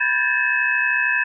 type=tone cluster; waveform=sine; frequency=985 / 1586 / 1715 / 1788 / 2583 Hz; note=B5 / G6 / A6 / A6 / E7; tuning=-5 / +20 / -45 / +27 / -36 cents; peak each=-30 / -23 / -21 / -26 / -22 dBFS; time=0-1.24 s; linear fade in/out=10 ms; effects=none